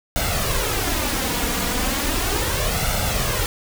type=noise with flanger; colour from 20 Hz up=pink; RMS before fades=-22 dBFS; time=0.16-3.46 s; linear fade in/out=0 ms; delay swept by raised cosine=1.4 to 4.2 ms; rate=0.36 Hz; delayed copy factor=+0.6; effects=none